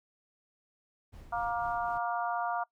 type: noise with tremolo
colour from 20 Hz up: brown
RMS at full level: -48 dBFS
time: 1.12-1.99 s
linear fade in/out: 20 ms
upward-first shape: sine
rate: 4 Hz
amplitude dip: 45%
type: harmonic tone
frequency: 235.4 Hz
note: A#3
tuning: 17 cents sharp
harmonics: 3 / 4 / 5 / 6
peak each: -33 / -35 / -37 / -39 dBFS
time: 1.32-2.64 s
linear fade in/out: 10 ms
effects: noise-tail reverb RT60 0.1 s tail -23 dB re dry